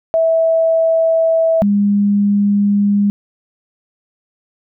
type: tone pair in turn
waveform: sine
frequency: 653 / 203.1 Hz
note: E5 / G#3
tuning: -17 / -38 cents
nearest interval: octave + minor sixth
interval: 2021 cents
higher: first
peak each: -10 dBFS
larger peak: neither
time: 0.14-1.62 / 1.62-3.1 s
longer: neither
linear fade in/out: 0 ms
effects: none